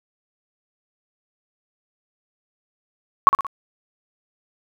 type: tone with echo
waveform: sine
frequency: 1108.7 Hz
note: C#6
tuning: in tune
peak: -5 dBFS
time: 3.27-3.29 s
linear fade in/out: 0 ms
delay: 59 ms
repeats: 3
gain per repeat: -7 dB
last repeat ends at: 3.467 s
effects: none